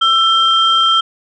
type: tone pair together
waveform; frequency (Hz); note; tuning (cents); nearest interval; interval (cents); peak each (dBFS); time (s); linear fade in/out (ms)
sine; 1333 / 3170; E6 / G7; +19 / +19; octave + minor third; 1500; -11; 0.01-1.01; 10
effects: tanh soft clip ceiling -2 dBFS